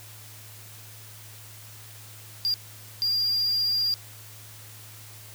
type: tone bursts at uneven times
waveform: triangle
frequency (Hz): 4795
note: D8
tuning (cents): +35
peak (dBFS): -21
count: 2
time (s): 2.45-2.54 / 3.02-3.94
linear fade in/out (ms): 0
effects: added 107 Hz sine -47 dBFS peak until 5.34 s + white hiss -47 dBFS RMS until 5.34 s